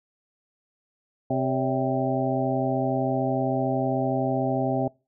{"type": "harmonic tone with a mistuned harmonic", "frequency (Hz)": 130.81, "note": "C3", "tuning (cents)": 0, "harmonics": [1, 2, 3, 4, 5, 6], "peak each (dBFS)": [-29, -27, -32, -31, -28, -30], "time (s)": [1.3, 4.88], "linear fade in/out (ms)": 5, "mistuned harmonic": 4, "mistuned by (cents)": 120, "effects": ["noise-tail reverb RT60 0.3 s tail -24 dB re dry"]}